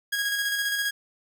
sawtooth tone with tremolo, 1645 Hz, G#6, 17 cents flat, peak -20 dBFS, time 0.12-0.91 s, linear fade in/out 10 ms, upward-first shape square, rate 15 Hz, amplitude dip 30%, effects none

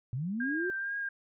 sine linear sweep, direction up, 114.3 to 377.2 Hz, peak -31 dBFS, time 0.13-0.7 s, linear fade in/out 0 ms
sine tone with vibrato, 1600 Hz, G6, 35 cents sharp, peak -32 dBFS, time 0.4-1.09 s, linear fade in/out 5 ms, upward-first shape triangle, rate 2.2 Hz, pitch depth 41 cents each way
effects none

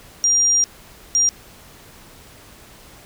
sine tone bursts at uneven times, 5700 Hz, F8, 34 cents sharp, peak -13 dBFS, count 2, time 0.24-0.64 / 1.15-1.29 s, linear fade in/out 0 ms, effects pink hiss -45 dBFS RMS until 3.05 s

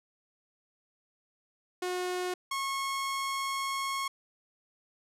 sawtooth tone pair in turn, 362.3 / 1091 Hz, F#4 / C#6, -36 / -28 cents, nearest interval octave + perfect fifth, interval 1908 cents, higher second, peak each -27 dBFS, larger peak neither, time 1.82-2.34 / 2.51-4.08 s, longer second, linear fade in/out 5 ms, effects low-pass 12000 Hz 12 dB/octave

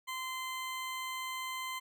20% pulse tone, 1035 Hz, C6, 19 cents flat, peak -32 dBFS, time 0.07-1.8 s, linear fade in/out 20 ms, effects none

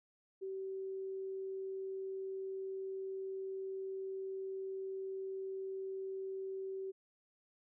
sine tone, 383.8 Hz, G4, 37 cents flat, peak -39 dBFS, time 0.41-6.92 s, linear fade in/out 20 ms, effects none

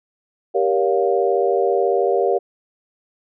sine chord, G half-diminished seventh, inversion none, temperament just, 392 / 470.4 / 564.5 / 705.6 Hz, G4 / Bb4 / Db5 / F5, 0 / +16 / +31 / +18 cents, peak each -19 / -20 / -22 / -22 dBFS, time 0.54-2.39 s, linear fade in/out 20 ms, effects none

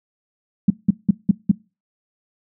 sine tone bursts, 198.5 Hz, G3, 22 cents sharp, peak -8 dBFS, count 5, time 0.68-1.515 s, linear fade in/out 5 ms, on 23 ms, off 180 ms, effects noise-tail reverb RT60 0.3 s tail -24 dB re dry

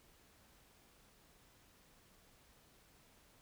silence, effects pink hiss -67 dBFS RMS until 3.41 s

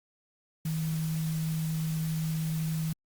sine tone in noise, 159.2 Hz, D#3, 40 cents sharp, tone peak -28 dBFS, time 0.65-2.93 s, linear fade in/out 5 ms, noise white, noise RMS -44 dBFS, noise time 0.65-2.93 s, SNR +13 dB, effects Opus 48 kbps

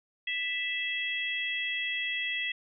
harmonic tone, 659.3 Hz, E5, in tune, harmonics 3 / 4 / 5, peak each -33 / -34 / -35 dBFS, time 0.27-2.52 s, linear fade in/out 5 ms, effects none

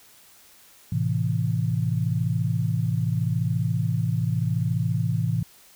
sine chord, A minor, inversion none, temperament equal, 110 / 130.81 / 164.81 Hz, A2 / C3 / E3, 0 / 0 / 0 cents, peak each -25 / -26 / -26 dBFS, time 0.92-5.43 s, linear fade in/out 5 ms, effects white hiss -53 dBFS RMS until 5.75 s

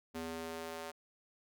square tone with high-pass filter sweep, 81.9 Hz, E2, 11 cents flat, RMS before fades -43 dBFS, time 0.14-0.92 s, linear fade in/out 20 ms, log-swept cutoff 250 to 560 Hz, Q 1.2, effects none

